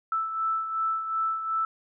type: beating tone pair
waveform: sine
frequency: 1318.5 / 1321.2 Hz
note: E6 / E6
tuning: 0 / +4 cents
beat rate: 2.7 Hz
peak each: -26 / -34 dBFS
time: 0.12-1.65 s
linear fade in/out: 2 ms
effects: none